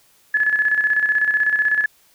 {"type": "tone with tremolo", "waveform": "sine", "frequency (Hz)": 1712, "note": "A6", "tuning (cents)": -48, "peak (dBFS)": -13, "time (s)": [0.34, 1.86], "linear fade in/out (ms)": 5, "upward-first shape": "square", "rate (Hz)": 16, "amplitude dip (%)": 55, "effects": ["white hiss -56 dBFS RMS until 2.14 s"]}